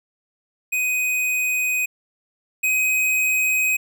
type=tone pair in turn; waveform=square; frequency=2500 / 2519 Hz; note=D#7 / D#7; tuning=+8 / +21 cents; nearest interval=unison; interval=13 cents; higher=second; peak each=-20 / -18 dBFS; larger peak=second; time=0.72-1.86 / 2.63-3.77 s; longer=neither; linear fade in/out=10 ms; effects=none